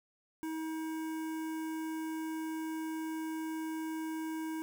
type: tone with notch filter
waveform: square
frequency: 318.7 Hz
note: D#4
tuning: 42 cents sharp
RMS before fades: -38 dBFS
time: 0.43-4.62 s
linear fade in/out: 0 ms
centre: 4000 Hz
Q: 0.84
effects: none